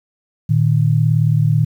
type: tone pair together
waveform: sine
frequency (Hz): 114.55 / 152.9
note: A#2 / D#3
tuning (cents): -30 / -30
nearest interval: perfect fourth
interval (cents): 500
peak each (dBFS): -14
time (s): 0.49-1.65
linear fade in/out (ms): 10
effects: 8-bit